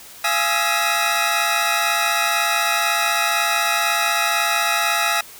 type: tone cluster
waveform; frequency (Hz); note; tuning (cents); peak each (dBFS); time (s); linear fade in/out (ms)
20% pulse; 686 / 834 / 1254 / 1316 / 1921; F5 / G#5 / D#6 / E6 / B6; -31 / +7 / +13 / -3 / -48; -19; 0.24-5.21; 5
effects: white hiss -41 dBFS RMS until 5.39 s